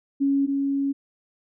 sine tone pair in turn, 277.2 / 277.2 Hz, C#4 / C#4, 0 / 0 cents, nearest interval unison, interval 0 cents, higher neither, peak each -18 / -21 dBFS, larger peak first, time 0.2-0.47 / 0.47-0.93 s, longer second, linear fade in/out 20 ms, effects none

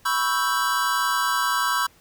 square chord, C# half-diminished seventh, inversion third, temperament equal, 987.8 / 1108.7 / 1318.5 / 1568 Hz, B5 / C#6 / E6 / G6, 0 / 0 / 0 / 0 cents, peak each -27 dBFS, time 0.05-1.87 s, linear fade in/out 10 ms, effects pink hiss -56 dBFS RMS until 2 s

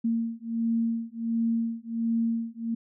sine beating tone pair, 228.6 / 230 Hz, A#3 / A#3, -34 / -23 cents, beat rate 1.4 Hz, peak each -28 dBFS, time 0.04-2.75 s, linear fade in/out 10 ms, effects none

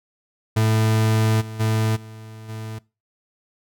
40% pulse tone with level steps, 110 Hz, A2, in tune, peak -15 / -30 / -17 / -36 / -29 dBFS, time 0.56-2.79 s, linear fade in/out 10 ms, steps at 1.4 / 1.59 / 1.95 / 2.48 s, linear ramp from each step 20 ms, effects noise-tail reverb RT60 0.3 s tail -23 dB re dry

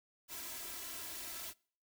white noise with comb filter, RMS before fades -45 dBFS, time 0.28-1.54 s, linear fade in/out 50 ms, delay 3 ms, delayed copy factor +1, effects noise-tail reverb RT60 0.5 s tail -25 dB re dry

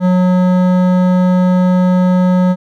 sine tone with hard clipping, 182.2 Hz, F#3, 26 cents flat, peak -10 dBFS, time 0-2.56 s, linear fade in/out 50 ms, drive 13 dB, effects none

